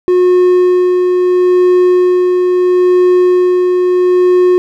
triangle tone with tremolo, 361.9 Hz, F#4, 38 cents flat, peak -3 dBFS, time 0.08-4.58 s, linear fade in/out 0 ms, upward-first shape sine, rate 0.75 Hz, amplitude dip 30%, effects none

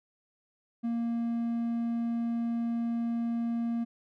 triangle tone, 233.1 Hz, A#3, in tune, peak -26 dBFS, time 0.83-3.85 s, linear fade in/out 20 ms, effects none

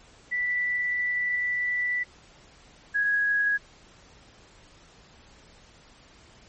sine tone pair in turn, 1970 / 1660.1 Hz, B6 / G#6, -5 / -1 cents, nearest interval minor third, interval 296 cents, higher first, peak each -24 / -21 dBFS, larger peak second, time 0.31-2.04 / 2.94-3.58 s, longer first, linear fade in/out 20 ms, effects pink hiss -54 dBFS RMS until 6.48 s + MP3 32 kbps

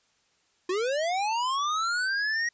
square linear sweep, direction up, 349.2 to 1900 Hz, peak -26 dBFS, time 0.69-2.49 s, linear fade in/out 5 ms, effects white hiss -68 dBFS RMS until 2.53 s + resampled to 16000 Hz

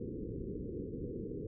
white low-pass noise, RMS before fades -41 dBFS, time 0-1.47 s, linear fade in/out 5 ms, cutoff 480 Hz, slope 96 dB/octave, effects none

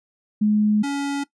sine / square tone pair in turn, 211 / 281.7 Hz, G#3 / C#4, +28 / +28 cents, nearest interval perfect fourth, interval 500 cents, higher second, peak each -15 / -23 dBFS, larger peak first, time 0.41-0.83 / 0.83-1.24 s, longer first, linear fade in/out 10 ms, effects noise-tail reverb RT60 0.1 s tail -19 dB re dry + resampled to 22050 Hz

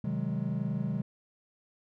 triangle chord, Ab dominant seventh, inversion first, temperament just, 129.78 / 155.74 / 186.89 / 207.7 Hz, C3 / Eb3 / Gb3 / Ab3, -14 / +2 / +18 / 0 cents, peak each -33 dBFS, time 0.04-1.02 s, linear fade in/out 5 ms, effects none

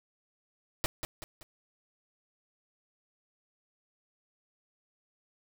pink noise with echo, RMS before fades -29 dBFS, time 0.84-0.86 s, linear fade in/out 0 ms, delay 190 ms, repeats 3, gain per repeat -7 dB, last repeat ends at 1.43 s, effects none

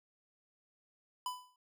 square tone with exponential decay, 998 Hz, B5, 18 cents sharp, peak -34 dBFS, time 1.26-1.56 s, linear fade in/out 2 ms, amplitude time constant 64 ms, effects none

